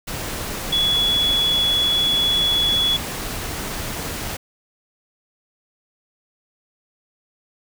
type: tone in noise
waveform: sine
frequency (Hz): 3387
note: G#7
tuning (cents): +33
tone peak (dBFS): -16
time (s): 0.72-2.97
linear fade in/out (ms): 10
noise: pink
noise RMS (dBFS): -28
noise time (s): 0.07-4.37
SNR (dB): +9
effects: none